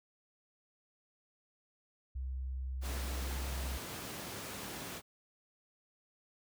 sine tone with pitch glide, 65 to 65.87 Hz, C2 to C2, -11 to +12 cents, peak -36 dBFS, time 2.15-3.78 s, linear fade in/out 10 ms, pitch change +23 cents, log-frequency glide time 3.21-3.49 s
pink high-pass noise, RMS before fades -44 dBFS, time 2.81-5.02 s, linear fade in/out 50 ms, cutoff 100 Hz, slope 12 dB/octave
effects none

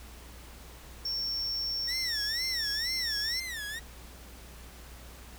triangle tone, 5460 Hz, F8, 40 cents flat, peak -29 dBFS, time 1.05-3.4 s, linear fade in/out 5 ms
sawtooth tone with vibrato, 1864.7 Hz, A#6, in tune, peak -32 dBFS, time 1.87-3.8 s, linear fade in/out 20 ms, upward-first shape sine, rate 2.1 Hz, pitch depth 200 cents each way
effects added 60 Hz sine -48 dBFS peak until 5.38 s + pink hiss -51 dBFS RMS until 5.38 s

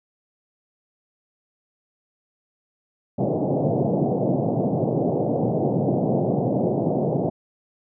pink band-pass noise, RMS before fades -22 dBFS, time 3.18-7.3 s, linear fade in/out 10 ms, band 120 to 730 Hz, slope 48 dB/octave, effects none

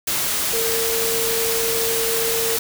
sine tone in noise, 455.9 Hz, A#4, 39 cents flat, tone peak -23 dBFS, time 0.53-2.57 s, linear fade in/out 5 ms, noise white, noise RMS -22 dBFS, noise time 0.07-2.59 s, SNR -4 dB, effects none

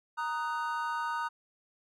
triangle chord, D# minor, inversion second, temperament just, 933.4 / 1244.5 / 1493.4 Hz, A#5 / D#6 / F#6, +2 / 0 / +16 cents, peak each -32 / -34 / -36 dBFS, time 0.17-1.29 s, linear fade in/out 20 ms, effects none

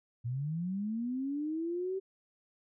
sine linear sweep, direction up, 114.1 to 388.2 Hz, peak -32 dBFS, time 0.24-2 s, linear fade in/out 20 ms, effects none

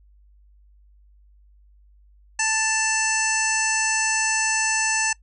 harmonic tone with a mistuned harmonic, 880 Hz, A5, in tune, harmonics 1 / 2 / 3 / 5 / 6 / 7 / 8 / 9 / 10, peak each -28 / -25 / -27 / -35 / -33 / -26 / -34 / -28 / -36 dBFS, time 2.39-5.13 s, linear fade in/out 5 ms, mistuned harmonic 3, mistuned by +18 cents, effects noise-tail reverb RT60 0.1 s tail -23 dB re dry + added 50 Hz sine -51 dBFS peak until 5.22 s

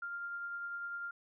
sine tone with tremolo, 1396.9 Hz, F6, in tune, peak -37 dBFS, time 0.02-1.11 s, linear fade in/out 5 ms, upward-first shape triangle, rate 10 Hz, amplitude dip 30%, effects none

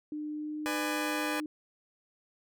sine tone with pitch glide, 301.3 to 303.7 Hz, D4 to D#4, +44 to -42 cents, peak -34 dBFS, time 0.12-1.46 s, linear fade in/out 2 ms, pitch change +14 cents, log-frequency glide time 0.32-0.57 s
15% pulse chord, G# diminished, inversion first, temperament just, 498.4 / 598 / 830.6 Hz, B4 / D5 / G#5, +16 / +31 / 0 cents, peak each -30 dBFS, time 0.66-1.4 s, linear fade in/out 0 ms
effects none

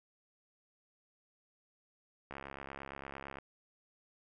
click train, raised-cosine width 0.5 ms, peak -29 dBFS, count 75, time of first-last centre 2.31-3.386 s, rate 68.8 Hz, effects none

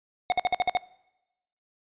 square tone bursts, 729 Hz, F#5, 26 cents flat, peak -21 dBFS, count 7, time 0.3-0.771 s, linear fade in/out 0 ms, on 21 ms, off 54 ms, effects noise-tail reverb RT60 0.9 s tail -22 dB re dry + resampled to 8000 Hz

